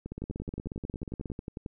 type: two click trains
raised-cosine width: 3 ms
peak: -23 / -24 dBFS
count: 17 / 22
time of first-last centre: 0.22-1.661 / 0.06-1.317 s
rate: 11.1 / 16.7 Hz
effects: none